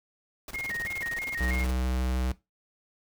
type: noise with tremolo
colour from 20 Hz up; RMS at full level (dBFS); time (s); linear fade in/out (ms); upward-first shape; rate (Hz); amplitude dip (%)
pink; -40; 0.48-1.71; 2; square; 19; 80
type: tone with vibrato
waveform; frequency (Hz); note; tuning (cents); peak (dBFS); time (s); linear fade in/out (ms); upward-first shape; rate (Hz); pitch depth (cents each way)
sine; 2000; B6; +21; -31; 0.54-1.64; 5; square; 3.1; 120
type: tone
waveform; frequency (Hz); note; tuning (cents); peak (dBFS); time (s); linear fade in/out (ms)
square; 63.4; B1; +46; -27; 1.4-2.32; 5
effects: noise-tail reverb RT60 0.2 s tail -17 dB re dry